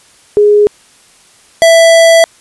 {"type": "tone pair in turn", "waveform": ["sine", "square"], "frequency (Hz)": [415.3, 661.7], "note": ["G#4", "E5"], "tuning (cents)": [0, 6], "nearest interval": "minor sixth", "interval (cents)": 806, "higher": "second", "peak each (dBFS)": -3, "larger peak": "neither", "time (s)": [[0.37, 0.67], [1.62, 2.24]], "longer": "second", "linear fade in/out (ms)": 0, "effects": ["white hiss -44 dBFS RMS until 2.4 s", "resampled to 24000 Hz"]}